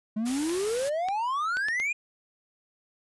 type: exponential sweep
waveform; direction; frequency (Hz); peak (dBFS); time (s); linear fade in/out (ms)
triangle; up; 208.7 to 2489; -24; 0.16-1.93; 10
type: noise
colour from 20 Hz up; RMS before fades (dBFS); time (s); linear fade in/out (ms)
white; -36; 0.25-0.9; 20
type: clicks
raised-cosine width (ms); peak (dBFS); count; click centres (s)
0.2; -19; 5; 0.496 / 1.086 / 1.57 / 1.685 / 1.8
effects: resampled to 24000 Hz